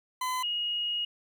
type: tone pair in turn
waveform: 40% pulse / sine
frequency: 1015 / 2879 Hz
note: B5 / F#7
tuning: +47 / -48 cents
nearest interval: octave + tritone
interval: 1805 cents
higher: second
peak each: -28 dBFS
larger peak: neither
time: 0.21-0.43 / 0.43-1.05 s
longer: second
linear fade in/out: 5 ms
effects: 11-bit